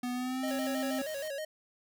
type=tone with pitch glide; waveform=square; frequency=247 to 263.2 Hz; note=B3 to C4; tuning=0 to +10 cents; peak=-33 dBFS; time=0.03-1.02 s; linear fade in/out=5 ms; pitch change=+110 cents; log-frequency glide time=0.13-0.45 s
type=tone with vibrato; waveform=square; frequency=587 Hz; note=D5; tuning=1 cent flat; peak=-36 dBFS; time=0.43-1.45 s; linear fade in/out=5 ms; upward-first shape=square; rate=6.3 Hz; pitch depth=98 cents each way
type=noise; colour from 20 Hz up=white; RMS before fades=-49 dBFS; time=0.48-1.28 s; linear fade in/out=0 ms
effects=none